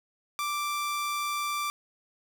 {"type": "tone", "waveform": "sawtooth", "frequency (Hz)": 1174.7, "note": "D6", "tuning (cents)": 0, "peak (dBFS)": -25, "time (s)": [0.39, 1.7], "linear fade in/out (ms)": 0, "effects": []}